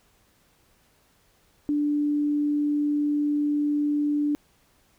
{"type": "tone", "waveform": "sine", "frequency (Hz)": 293.7, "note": "D4", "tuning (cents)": 0, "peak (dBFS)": -21, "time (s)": [1.69, 4.35], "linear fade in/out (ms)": 0, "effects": ["pink hiss -63 dBFS RMS until 4.98 s"]}